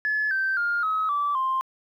sine tone with pitch steps, 1716 / 1555.5 / 1410 / 1278.1 / 1158.6 / 1050.2 Hz, A6 / G6 / F6 / D#6 / D6 / C6, -44 / -14 / +16 / +46 / -24 / +6 cents, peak -21 dBFS, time 0.05-1.61 s, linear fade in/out 0 ms, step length 260 ms, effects tanh soft clip ceiling -17 dBFS + 10-bit

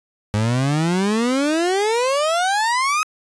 30% pulse exponential sweep, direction up, 102.6 to 1281 Hz, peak -14 dBFS, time 0.34-3.03 s, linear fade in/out 0 ms, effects resampled to 22050 Hz

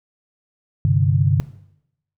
sine chord, G suspended fourth, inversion none, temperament just, 98 / 130.67 / 147 Hz, G2 / C3 / D3, 0 / -2 / +2 cents, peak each -18 dBFS, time 0.85-1.4 s, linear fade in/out 0 ms, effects noise-tail reverb RT60 0.8 s tail -18 dB re dry

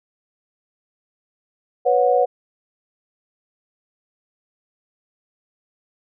sine chord, B suspended second, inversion none, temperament equal with one note detuned, 493.9 / 554.4 / 730.6 Hz, B4 / C#5 / F#5, 0 / 0 / -22 cents, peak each -17 / -19 / -18 dBFS, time 1.85-2.26 s, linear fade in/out 20 ms, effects none

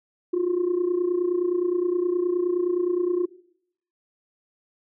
sine tone with amplitude modulation, 355 Hz, F4, 28 cents sharp, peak -16 dBFS, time 0.33-3.26 s, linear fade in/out 10 ms, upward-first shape sine, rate 29.6 Hz, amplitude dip 75%, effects noise-tail reverb RT60 0.7 s tail -20 dB re dry + tanh soft clip ceiling -16 dBFS

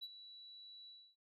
sine tone with ADSR envelope, 3934 Hz, B7, 7 cents flat, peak -40 dBFS, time 0.01-1.16 s, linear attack 24 ms, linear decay 40 ms, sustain -13 dB, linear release 280 ms, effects tanh soft clip ceiling -42 dBFS

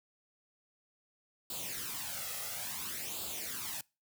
white noise with flanger, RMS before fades -40 dBFS, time 1.5-3.81 s, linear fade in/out 2 ms, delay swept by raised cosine 0.25 to 1.55 ms, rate 0.58 Hz, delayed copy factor +0.7, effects noise-tail reverb RT60 0.3 s tail -25 dB re dry + high-pass 80 Hz 12 dB/octave

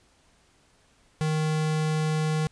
square tone, 155.56 Hz, D#3, in tune, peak -24 dBFS, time 1.21-2.47 s, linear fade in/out 0 ms, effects pink hiss -62 dBFS RMS until 2.51 s + resampled to 22050 Hz

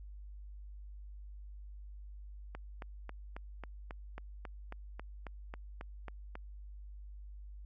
click train, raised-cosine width 0.5 ms, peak -29 dBFS, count 15, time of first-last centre 2.55-6.354 s, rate 3.68 Hz, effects added 50 Hz sine -46 dBFS peak until 7.65 s

